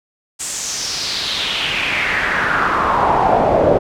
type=noise with band-pass filter sweep; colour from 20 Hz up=brown; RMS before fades=-17 dBFS; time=0.39-3.79 s; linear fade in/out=20 ms; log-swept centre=8100 to 530 Hz; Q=3.6; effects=none